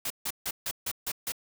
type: noise bursts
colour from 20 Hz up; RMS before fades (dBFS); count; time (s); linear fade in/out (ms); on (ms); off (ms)
white; -32; 7; 0.05-1.321; 5; 53; 150
effects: none